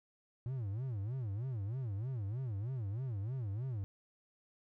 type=tone with vibrato; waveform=triangle; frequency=114.2 Hz; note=A#2; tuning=35 cents flat; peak=-34 dBFS; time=0.46-3.84 s; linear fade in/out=0 ms; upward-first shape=sine; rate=3.2 Hz; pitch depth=280 cents each way; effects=none